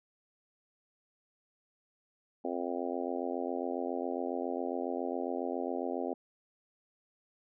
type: harmonic tone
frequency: 87.3 Hz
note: F2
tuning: in tune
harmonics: 3 / 4 / 5 / 6 / 7 / 8 / 9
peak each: -38 / -39 / -40 / -41 / -41 / -42 / -43 dBFS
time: 2.44-6.14 s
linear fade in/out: 10 ms
effects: none